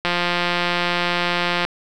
click train, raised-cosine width 0.3 ms, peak -4 dBFS, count 281, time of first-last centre 0.05-1.65 s, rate 175 Hz, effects none

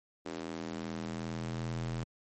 square tone with high-pass filter sweep, 41.31 Hz, E1, 4 cents sharp, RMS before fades -38 dBFS, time 0.25-2.04 s, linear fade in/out 10 ms, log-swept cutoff 320 to 100 Hz, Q 1.7, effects low-pass 10000 Hz 12 dB/octave + MP3 32 kbps

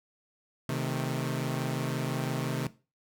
sawtooth chord, A diminished, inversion first, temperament equal with one note detuned, 130.81 / 156.65 / 220 Hz, C3 / Eb3 / A3, 0 / +12 / 0 cents, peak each -28 / -30 / -34 dBFS, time 0.69-2.67 s, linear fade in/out 2 ms, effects noise-tail reverb RT60 0.3 s tail -17 dB re dry

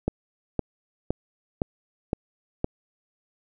click train, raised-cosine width 2 ms, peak -10 dBFS, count 6, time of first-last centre 0.08-2.644 s, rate 1.95 Hz, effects none

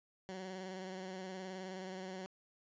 15% pulse tone with vibrato, 187.3 Hz, F#3, 21 cents sharp, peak -37 dBFS, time 0.29-2.26 s, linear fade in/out 0 ms, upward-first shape square, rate 19 Hz, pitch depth 29 cents each way, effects resampled to 16000 Hz

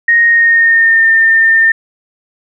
sine tone with pitch glide, 1864.7 to 1807.4 Hz, A#6 to A6, 0 to +46 cents, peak -5 dBFS, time 0.08-1.72 s, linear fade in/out 5 ms, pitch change -54 cents, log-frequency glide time 0.27-1.09 s, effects none

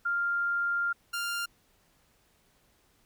sine / sawtooth tone pair in turn, 1396.9 / 1396.9 Hz, F6 / F6, 0 / 0 cents, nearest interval unison, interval 0 cents, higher neither, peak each -26 / -27 dBFS, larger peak first, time 0.05-0.93 / 1.13-1.46 s, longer first, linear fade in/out 10 ms, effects pink hiss -67 dBFS RMS until 3.05 s

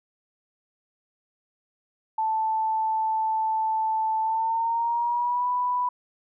sine tone with pitch glide, 880 to 987.8 Hz, A5 to B5, 0 to 0 cents, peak -22 dBFS, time 2.18-5.89 s, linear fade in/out 5 ms, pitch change +200 cents, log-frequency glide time 4.21-5.48 s, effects none

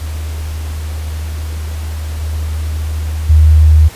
sine tone with level steps, 77.4 Hz, D#2, 9 cents flat, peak -18 / -15 / -3 dBFS, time 0-3.89 s, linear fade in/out 20 ms, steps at 2.21 / 3.29 s, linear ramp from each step 10 ms, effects pink hiss -33 dBFS RMS until 3.95 s + resampled to 32000 Hz

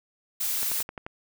blue noise, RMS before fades -28 dBFS, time 0.4-0.83 s, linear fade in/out 10 ms
click train, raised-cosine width 0.5 ms, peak -21 dBFS, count 6, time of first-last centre 0.63-1.065 s, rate 11.5 Hz
effects none

